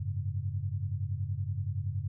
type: chord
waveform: sine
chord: F# suspended second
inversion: none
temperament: equal with one note detuned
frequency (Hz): 93.2 / 103.83 / 138.59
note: F#2 / G#2 / C#3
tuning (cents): +13 / 0 / 0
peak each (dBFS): -34 / -34 / -38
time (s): 0-2.08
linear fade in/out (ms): 10
effects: none